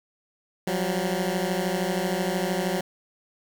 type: beating tone pair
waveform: 15% pulse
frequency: 177.5 / 190.5 Hz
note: F3 / G3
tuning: +28 / -49 cents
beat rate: 13 Hz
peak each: -21 dBFS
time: 0.67-2.81 s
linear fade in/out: 5 ms
effects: 8-bit